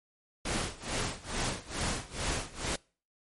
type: noise with tremolo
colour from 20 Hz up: pink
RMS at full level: -31 dBFS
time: 0.45-2.76 s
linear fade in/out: 5 ms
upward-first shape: sine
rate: 2.3 Hz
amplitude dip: 90%
effects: noise-tail reverb RT60 0.4 s tail -25 dB re dry + MP3 48 kbps